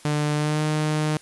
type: tone with pitch glide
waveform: sawtooth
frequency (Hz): 149.2 to 153.22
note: D3 to D#3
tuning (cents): +28 to -26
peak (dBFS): -17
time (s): 0.05-1.17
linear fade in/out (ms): 2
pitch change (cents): +46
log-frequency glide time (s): 0.34-0.62
effects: white hiss -49 dBFS RMS until 1.21 s + resampled to 24000 Hz